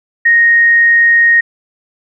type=tone; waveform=sine; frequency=1864.7 Hz; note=A#6; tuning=in tune; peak=-5 dBFS; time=0.25-1.41 s; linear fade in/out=10 ms; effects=none